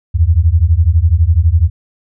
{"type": "beating tone pair", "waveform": "sine", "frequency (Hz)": [77, 89], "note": ["D#2", "F2"], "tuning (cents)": [-17, 33], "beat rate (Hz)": 12, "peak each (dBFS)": -10, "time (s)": [0.14, 1.7], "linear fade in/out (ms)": 20, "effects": []}